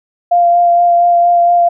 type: tone with vibrato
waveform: sine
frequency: 695 Hz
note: F5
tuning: 9 cents flat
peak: -6 dBFS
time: 0.31-1.69 s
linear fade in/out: 10 ms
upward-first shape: sine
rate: 4.3 Hz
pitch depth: 13 cents each way
effects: none